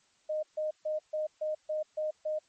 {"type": "tone bursts", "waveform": "sine", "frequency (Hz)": 616, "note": "D#5", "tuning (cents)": -17, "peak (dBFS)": -29, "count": 8, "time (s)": [0.29, 2.39], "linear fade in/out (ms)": 10, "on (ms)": 140, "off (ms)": 140, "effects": ["white hiss -68 dBFS RMS until 2.48 s", "MP3 32 kbps"]}